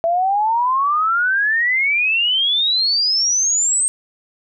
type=exponential sweep; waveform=sine; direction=up; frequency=659.3 to 8500 Hz; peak=-14 dBFS; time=0.04-3.88 s; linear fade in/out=0 ms; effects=none